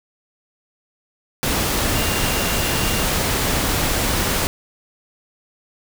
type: tone in noise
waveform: sine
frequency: 2794 Hz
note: F7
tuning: in tune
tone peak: -30 dBFS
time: 1.96-3.04 s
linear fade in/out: 0 ms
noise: pink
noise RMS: -20 dBFS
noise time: 1.43-4.47 s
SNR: -13 dB
effects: none